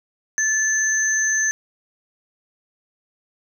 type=tone pair together; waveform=sine; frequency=1741 / 6204 Hz; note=A6 / G8; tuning=-19 / -19 cents; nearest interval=octave + minor seventh; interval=2200 cents; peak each=-20 dBFS; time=0.38-1.51 s; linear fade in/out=0 ms; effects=8-bit